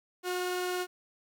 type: tone pair together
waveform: sawtooth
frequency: 362.1 / 1430 Hz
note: F#4 / F6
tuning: -37 / +41 cents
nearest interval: 2 octaves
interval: 2378 cents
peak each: -27 / -37 dBFS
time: 0.23-0.87 s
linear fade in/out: 50 ms
effects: 11-bit